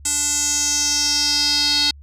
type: tone with band-pass filter sweep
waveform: square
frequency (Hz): 291.8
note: D4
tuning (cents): -11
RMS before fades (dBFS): -19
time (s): 0.05-1.91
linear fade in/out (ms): 5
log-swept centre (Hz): 7800 to 4300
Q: 5.4
effects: added 71 Hz sine -39 dBFS peak until 2.02 s